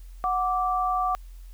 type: tone pair together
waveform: sine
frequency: 736 / 1169 Hz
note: F#5 / D6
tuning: -9 / -8 cents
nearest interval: minor sixth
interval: 801 cents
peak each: -25 dBFS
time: 0.24-1.15 s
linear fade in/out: 0 ms
effects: added 43 Hz sine -40 dBFS peak until 1.53 s + white hiss -61 dBFS RMS until 1.53 s